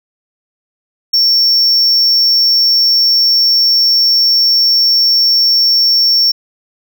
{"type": "tone", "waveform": "triangle", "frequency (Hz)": 5460, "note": "F8", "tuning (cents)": -40, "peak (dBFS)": -6, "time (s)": [1.13, 6.32], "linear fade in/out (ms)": 10, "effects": []}